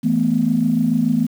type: chord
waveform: sine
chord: E suspended fourth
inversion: none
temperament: equal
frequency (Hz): 164.81 / 220 / 246.9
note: E3 / A3 / B3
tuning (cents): 0 / 0 / 0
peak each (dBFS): -21 / -18 / -17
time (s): 0.03-1.27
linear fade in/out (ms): 20
effects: tanh soft clip ceiling -5 dBFS + 7-bit